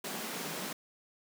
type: high-pass noise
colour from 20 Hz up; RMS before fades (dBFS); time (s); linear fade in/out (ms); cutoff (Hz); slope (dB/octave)
pink; -39; 0.04-0.73; 5; 160; 48
effects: none